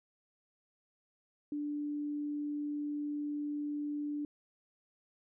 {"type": "tone", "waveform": "sine", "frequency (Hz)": 293.7, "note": "D4", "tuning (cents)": 0, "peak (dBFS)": -34, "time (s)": [1.52, 4.25], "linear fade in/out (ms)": 2, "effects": []}